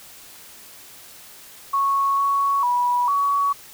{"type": "tone with pitch steps", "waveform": "sine", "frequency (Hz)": [1105, 1114, 975, 1126], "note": ["C#6", "C#6", "B5", "C#6"], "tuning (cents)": [-6, 8, -23, 27], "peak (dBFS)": -17, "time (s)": [1.73, 3.53], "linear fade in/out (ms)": 10, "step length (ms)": 450, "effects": ["white hiss -44 dBFS RMS until 3.73 s"]}